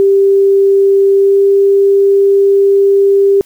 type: tone with pitch glide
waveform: sine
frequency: 393.6 to 396.1 Hz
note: G4 to G4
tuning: +7 to +18 cents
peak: -5 dBFS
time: 0-3.41 s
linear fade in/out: 0 ms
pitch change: +11 cents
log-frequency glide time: 1.16-1.41 s
effects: white hiss -47 dBFS RMS until 3.45 s